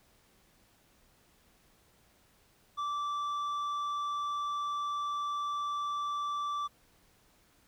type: tone with tanh clipping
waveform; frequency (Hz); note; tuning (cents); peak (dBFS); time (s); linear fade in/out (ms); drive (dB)
sine; 1166; D6; -13; -33; 2.77-6.68; 20; 7
effects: pink hiss -66 dBFS RMS until 7.67 s